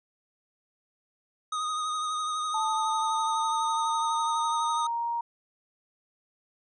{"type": "tone with vibrato", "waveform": "square", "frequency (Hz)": 1244.5, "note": "D#6", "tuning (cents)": 0, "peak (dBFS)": -29, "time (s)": [1.52, 4.87], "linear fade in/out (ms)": 5, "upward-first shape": "sine", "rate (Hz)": 12, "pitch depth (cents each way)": 28}
{"type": "tone with pitch glide", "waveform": "sine", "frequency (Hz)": [880, 937.7], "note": ["A5", "A#5"], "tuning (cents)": [0, 10], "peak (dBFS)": -27, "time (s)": [2.54, 5.21], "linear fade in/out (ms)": 5, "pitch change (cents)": 110, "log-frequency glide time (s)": [2.77, 5.07]}
{"effects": ["resampled to 22050 Hz"]}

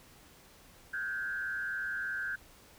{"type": "tone with frequency modulation", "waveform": "sine", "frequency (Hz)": 1558, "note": "G6", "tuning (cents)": -11, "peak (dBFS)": -33, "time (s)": [0.93, 2.36], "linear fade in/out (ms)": 10, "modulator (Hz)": 103, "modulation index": 0.95, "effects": ["pink hiss -58 dBFS RMS until 2.78 s"]}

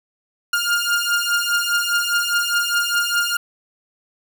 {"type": "beating tone pair", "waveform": "sawtooth", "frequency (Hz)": [1408, 1412.9], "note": ["F6", "F6"], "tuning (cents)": [14, 20], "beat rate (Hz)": 4.9, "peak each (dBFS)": -17, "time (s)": [0.53, 3.37], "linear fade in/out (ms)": 5, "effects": []}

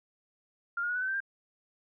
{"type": "tone with pitch steps", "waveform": "sine", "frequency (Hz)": [1396.9, 1427.9, 1459.6, 1492, 1525.1, 1558.9, 1593.5], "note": ["F6", "F6", "F#6", "F#6", "G6", "G6", "G6"], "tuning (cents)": [0, 38, -24, 14, -48, -10, 28], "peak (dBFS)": -29, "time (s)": [0.77, 1.204], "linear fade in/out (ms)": 5, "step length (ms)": 62, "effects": []}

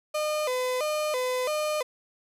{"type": "tone with vibrato", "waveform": "35% pulse", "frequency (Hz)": 554.4, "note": "C#5", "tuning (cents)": 0, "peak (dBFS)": -24, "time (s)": [0.14, 1.83], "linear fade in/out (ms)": 10, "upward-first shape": "square", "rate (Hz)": 1.5, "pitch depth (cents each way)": 160, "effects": ["resampled to 32000 Hz", "11-bit"]}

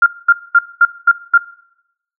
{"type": "tone bursts", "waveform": "sine", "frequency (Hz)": 1396.9, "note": "F6", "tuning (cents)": 0, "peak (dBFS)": -4, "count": 6, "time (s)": [0.02, 1.378], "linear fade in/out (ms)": 5, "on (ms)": 43, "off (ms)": 220, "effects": ["noise-tail reverb RT60 0.8 s tail -20 dB re dry"]}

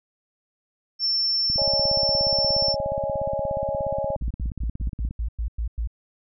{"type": "tone", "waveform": "sine", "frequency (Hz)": 5390, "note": "E8", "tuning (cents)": 38, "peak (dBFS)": -20, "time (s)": [0.99, 2.76], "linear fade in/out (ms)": 50}
{"type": "click train", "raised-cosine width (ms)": 5, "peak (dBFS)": -21, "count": 62, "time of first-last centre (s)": [1.5, 5.109], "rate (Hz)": 16.9}
{"type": "chord", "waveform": "sine", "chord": "C# suspended second", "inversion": "none", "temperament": "equal with one note detuned", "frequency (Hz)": [556.6, 622.3, 830.6], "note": ["C#5", "D#5", "G#5"], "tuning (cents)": [7, 0, 0], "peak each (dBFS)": [-26, -29, -32], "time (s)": [1.58, 4.16], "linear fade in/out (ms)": 2}
{"type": "tone bursts", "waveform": "sine", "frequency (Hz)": 56.5, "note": "A1", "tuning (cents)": 47, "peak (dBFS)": -23, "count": 9, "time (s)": [4.21, 5.874], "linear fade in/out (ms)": 5, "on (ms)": 96, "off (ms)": 100}
{"effects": []}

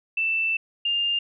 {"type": "tone pair in turn", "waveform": "sine", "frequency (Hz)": [2659, 2806], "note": ["E7", "F7"], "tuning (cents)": [14, 8], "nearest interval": "minor second", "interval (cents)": 94, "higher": "second", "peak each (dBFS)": -21, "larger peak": "neither", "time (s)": [[0.17, 0.57], [0.85, 1.19]], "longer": "first", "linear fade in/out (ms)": 5, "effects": []}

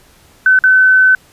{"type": "tone with dropouts", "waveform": "sine", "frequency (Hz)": 1519, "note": "F#6", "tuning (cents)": 45, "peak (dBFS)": -5, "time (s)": [0.46, 1.15], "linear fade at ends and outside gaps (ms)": 2, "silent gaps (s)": [0.59, 0.638], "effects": ["pink hiss -47 dBFS RMS until 1.32 s", "resampled to 32000 Hz"]}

